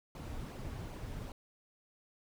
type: noise with flanger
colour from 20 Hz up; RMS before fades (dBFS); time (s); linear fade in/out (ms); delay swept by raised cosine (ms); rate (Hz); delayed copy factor
brown; -43; 0.15-1.32; 2; 0.54 to 5.94; 2.6; -0.6
effects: none